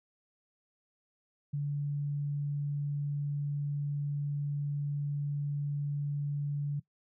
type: tone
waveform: sine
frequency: 144.3 Hz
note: D3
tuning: 30 cents flat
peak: -30 dBFS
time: 1.53-6.8 s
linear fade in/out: 10 ms
effects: noise-tail reverb RT60 0.1 s tail -19 dB re dry